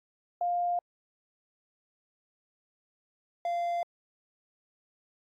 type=tone pair in turn; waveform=sine / triangle; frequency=703 / 691.7 Hz; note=F5 / F5; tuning=+11 / -17 cents; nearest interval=unison; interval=28 cents; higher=first; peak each=-26 dBFS; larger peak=neither; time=0.41-0.79 / 3.45-3.83 s; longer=neither; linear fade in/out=2 ms; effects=AAC 64 kbps